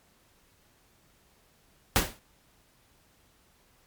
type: noise with exponential decay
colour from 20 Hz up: pink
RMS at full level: -19 dBFS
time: 1.96-2.19 s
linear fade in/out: 0 ms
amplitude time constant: 48 ms
effects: pink hiss -64 dBFS RMS until 3.86 s + MP3 96 kbps